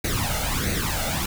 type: noise with flanger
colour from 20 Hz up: pink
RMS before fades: -25 dBFS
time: 0.04-1.26 s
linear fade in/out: 5 ms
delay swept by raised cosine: 0.47 to 1.44 ms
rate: 1.5 Hz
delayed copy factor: +0.7
effects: none